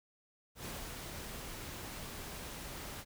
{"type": "noise with ADSR envelope", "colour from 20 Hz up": "pink", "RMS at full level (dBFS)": -43, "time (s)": [0.55, 3.05], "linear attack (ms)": 98, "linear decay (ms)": 240, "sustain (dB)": -2, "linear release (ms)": 47, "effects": []}